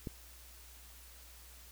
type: click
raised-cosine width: 3 ms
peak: -26 dBFS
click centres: 0.072 s
effects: added 60 Hz sine -56 dBFS peak until 1.71 s + white hiss -57 dBFS RMS until 1.71 s